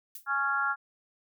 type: noise with exponential decay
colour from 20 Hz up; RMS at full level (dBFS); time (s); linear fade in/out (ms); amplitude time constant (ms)
violet; -38; 0.15-0.29; 2; 29
type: harmonic tone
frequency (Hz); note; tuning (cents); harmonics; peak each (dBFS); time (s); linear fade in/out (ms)
277.2; C#4; 0; 3 / 4 / 5 / 6; -35 / -34 / -27 / -35; 0.26-0.76; 50
effects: none